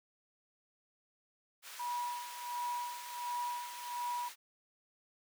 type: high-pass noise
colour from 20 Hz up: pink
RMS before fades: -49 dBFS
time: 1.62-4.36 s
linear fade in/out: 50 ms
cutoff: 1400 Hz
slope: 12 dB/octave
type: tone with tremolo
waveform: sine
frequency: 970 Hz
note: B5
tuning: 31 cents flat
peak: -34 dBFS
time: 1.79-4.29 s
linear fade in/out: 10 ms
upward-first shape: sine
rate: 1.4 Hz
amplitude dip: 75%
effects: none